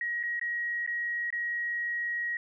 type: tone with dropouts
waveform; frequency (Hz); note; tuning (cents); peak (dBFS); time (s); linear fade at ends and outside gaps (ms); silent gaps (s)
sine; 1897; A#6; +30; -29; 0.01-2.37; 2; 0.23-0.235 / 0.396-0.413 / 0.864-0.875 / 1.304-1.326
effects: none